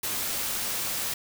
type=noise with amplitude modulation; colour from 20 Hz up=white; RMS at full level=-29 dBFS; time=0.03-1.14 s; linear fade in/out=5 ms; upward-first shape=sine; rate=297 Hz; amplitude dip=25%; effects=none